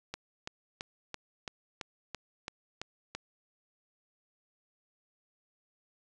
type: click train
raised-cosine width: 0.2 ms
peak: -20 dBFS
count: 10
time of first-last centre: 0.14-3.15 s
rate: 2.99 Hz
effects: resampled to 24000 Hz